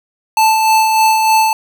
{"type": "tone with tremolo", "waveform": "square", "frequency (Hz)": 879, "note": "A5", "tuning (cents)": -2, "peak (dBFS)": -8, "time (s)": [0.37, 1.53], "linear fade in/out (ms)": 2, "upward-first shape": "sine", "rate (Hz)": 3.3, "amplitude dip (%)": 35, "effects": []}